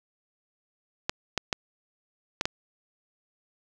clicks, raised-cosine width 0.2 ms, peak -8 dBFS, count 5, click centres 1.095 / 1.377 / 1.528 / 2.411 / 2.455 s, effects none

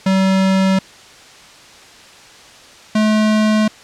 square tone pair in turn, 191 / 215 Hz, G3 / A3, -45 / -40 cents, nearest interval major second, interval 205 cents, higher second, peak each -12 dBFS, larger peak neither, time 0.06-0.79 / 2.95-3.68 s, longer neither, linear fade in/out 5 ms, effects white hiss -41 dBFS RMS until 3.83 s + low-pass 6000 Hz 12 dB/octave

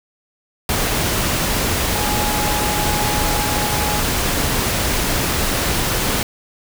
sine tone in noise, 838 Hz, G#5, 15 cents sharp, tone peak -24 dBFS, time 1.95-4 s, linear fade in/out 2 ms, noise pink, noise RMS -19 dBFS, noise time 0.69-6.23 s, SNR -8 dB, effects none

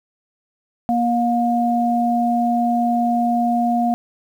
sine tone pair together, 237.6 / 712 Hz, A#3 / F5, +33 / +33 cents, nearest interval octave + perfect fifth, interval 1900 cents, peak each -18 dBFS, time 0.89-3.94 s, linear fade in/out 0 ms, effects 8-bit

